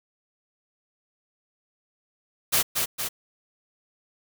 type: noise with echo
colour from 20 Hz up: white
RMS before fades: -21 dBFS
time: 2.52-2.63 s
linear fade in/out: 20 ms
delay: 230 ms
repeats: 2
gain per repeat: -4 dB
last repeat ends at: 3.09 s
effects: none